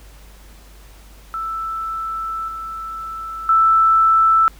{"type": "tone with level steps", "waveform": "sine", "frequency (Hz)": 1322, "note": "E6", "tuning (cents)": 5, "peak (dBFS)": [-22, -26, -10], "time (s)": [1.34, 4.48], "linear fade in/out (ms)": 0, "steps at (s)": [2.48, 3.49], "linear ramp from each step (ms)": 2, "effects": ["added 50 Hz sine -41 dBFS peak until 4.59 s", "pink hiss -48 dBFS RMS until 4.59 s"]}